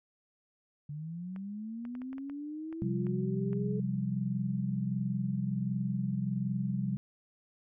sine linear sweep, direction up, 143.5 to 427.4 Hz, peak -37 dBFS, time 0.89-3.8 s, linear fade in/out 5 ms
clicks, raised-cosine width 0.5 ms, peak -36 dBFS, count 10, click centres 1.362 / 1.852 / 1.952 / 2.018 / 2.13 / 2.182 / 2.298 / 2.727 / 3.068 / 3.531 s
sine chord, C suspended fourth, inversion none, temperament equal, 130.81 / 174.61 / 196 Hz, C3 / F3 / G3, 0 / 0 / 0 cents, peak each -34 / -36 / -33 dBFS, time 2.82-6.97 s, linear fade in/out 0 ms
effects none

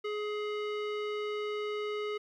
square tone with low-pass filter, 420 Hz, G#4, 19 cents sharp, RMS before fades -35 dBFS, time 0.04-2.18 s, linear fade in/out 10 ms, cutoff 2900 Hz, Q 1.4, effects 12-bit

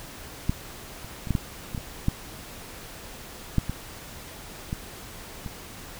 clicks, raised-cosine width 5 ms, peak -10 / -27 / -22 / -11 / -11 / -18 / -20 / -9 / -8 / -16 / -16 / -22 dBFS, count 12, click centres 0.495 / 1.046 / 1.272 / 1.307 / 1.352 / 1.748 / 1.778 / 2.084 / 3.583 / 3.696 / 4.729 / 5.462 s, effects pink hiss -42 dBFS RMS until 5.99 s

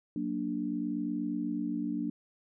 sine chord, Gb augmented, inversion none, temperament equal, 185 / 233.1 / 293.7 Hz, Gb3 / Bb3 / D4, 0 / 0 / 0 cents, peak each -38 / -35 / -33 dBFS, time 0.16-2.1 s, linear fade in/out 2 ms, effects none

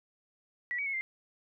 sine tone with pitch steps, 1945 / 2262 / 2188 / 2093 Hz, B6 / C#7 / C#7 / C7, -27 / +34 / -23 / 0 cents, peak -31 dBFS, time 0.71-1.01 s, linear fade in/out 0 ms, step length 75 ms, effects none

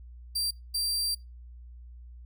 sawtooth tone bursts at uneven times, 4710 Hz, D8, 4 cents sharp, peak -24 dBFS, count 2, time 0.35-0.51 / 0.74-1.15 s, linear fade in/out 10 ms, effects noise-tail reverb RT60 0.2 s tail -23 dB re dry + added 60 Hz sine -44 dBFS peak until 2.25 s

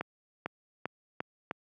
accelerating click train, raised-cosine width 0.5 ms, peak -18 dBFS, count 5, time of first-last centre 0.01-1.511 s, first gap 450 ms, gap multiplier 0.88, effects high-pass 150 Hz 12 dB/octave

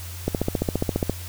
click train, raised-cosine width 2 ms, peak -8 dBFS, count 13, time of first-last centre 0.28-1.096 s, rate 14.7 Hz, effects added 88 Hz sine -34 dBFS peak until 1.28 s + white hiss -40 dBFS RMS until 1.28 s

